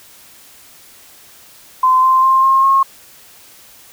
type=tone with pitch steps; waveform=sine; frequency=1031 / 1043.6 / 1056.3 / 1069.2 / 1082.3 Hz; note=C6 / C6 / C6 / C6 / C#6; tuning=-26 / -5 / +16 / +37 / -42 cents; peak=-8 dBFS; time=1.83-2.83 s; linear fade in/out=5 ms; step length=200 ms; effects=white hiss -43 dBFS RMS until 3.92 s